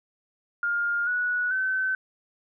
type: tone with pitch steps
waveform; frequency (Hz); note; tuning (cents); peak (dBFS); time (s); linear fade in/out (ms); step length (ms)
sine; 1411 / 1468.4 / 1528.1; F6 / F#6 / G6; +17 / -14 / -45; -23; 0.63-1.95; 2; 440
effects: none